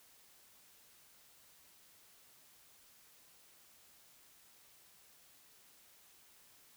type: silence
effects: white hiss -64 dBFS RMS until 6.76 s